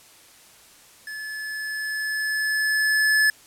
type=tone with level ramp; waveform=square; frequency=1725 Hz; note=A6; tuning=35 cents flat; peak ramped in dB=-33 to -16 dBFS; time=1.07-3.3 s; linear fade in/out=2 ms; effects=white hiss -51 dBFS RMS until 3.46 s + low-pass 12000 Hz 12 dB/octave